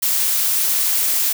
blue noise, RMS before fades -18 dBFS, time 0.02-1.33 s, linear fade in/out 10 ms, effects none

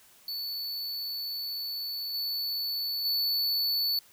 square tone with level steps, 4462 Hz, C#8, 11 cents sharp, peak -33 / -30 / -26 dBFS, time 0.28-3.99 s, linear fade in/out 2 ms, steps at 2.13 / 3.04 s, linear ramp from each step 20 ms, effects white hiss -58 dBFS RMS until 4.12 s

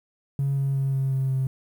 triangle tone with pitch steps, 138.59 / 137.32 / 136.05 / 134.8 / 133.56 / 132.33 Hz, C#3 / C#3 / C#3 / C#3 / C3 / C3, 0 / -16 / -32 / -48 / +36 / +20 cents, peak -18 dBFS, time 0.39-1.47 s, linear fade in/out 2 ms, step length 180 ms, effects tanh soft clip ceiling -18 dBFS + 9-bit

